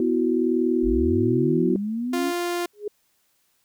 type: chord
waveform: sine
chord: B suspended fourth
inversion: none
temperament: equal with one note detuned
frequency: 248.5 / 329.6 / 370 Hz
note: B3 / E4 / F#4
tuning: +11 / 0 / 0 cents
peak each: -23 dBFS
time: 0-1.76 s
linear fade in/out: 2 ms
type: linear sweep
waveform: sine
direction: up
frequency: 39.27 to 289.2 Hz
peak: -24 dBFS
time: 0.82-2.33 s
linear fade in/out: 50 ms
type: tone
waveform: sawtooth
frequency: 349.2 Hz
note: F4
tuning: in tune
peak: -20 dBFS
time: 2.13-2.66 s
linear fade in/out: 5 ms
type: tone with exponential growth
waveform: sine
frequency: 415.3 Hz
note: G#4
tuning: in tune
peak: -22 dBFS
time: 2.73-2.88 s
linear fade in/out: 5 ms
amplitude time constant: 32 ms
effects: white hiss -67 dBFS RMS until 3.64 s